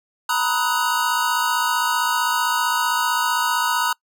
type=chord; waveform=square; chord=B major seventh; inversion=third; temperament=equal with one note detuned; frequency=932.3 / 987.8 / 1263.3 / 1480 Hz; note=A#5 / B5 / D#6 / F#6; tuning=0 / 0 / +26 / 0 cents; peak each=-25 dBFS; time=0.29-3.93 s; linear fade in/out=5 ms; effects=noise-tail reverb RT60 0.1 s tail -25 dB re dry